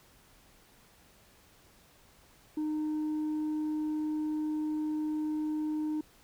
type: tone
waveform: sine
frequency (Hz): 306.6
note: D#4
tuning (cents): -25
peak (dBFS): -27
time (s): 2.57-6.01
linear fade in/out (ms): 5
effects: tanh soft clip ceiling -29 dBFS + pink hiss -61 dBFS RMS until 6.23 s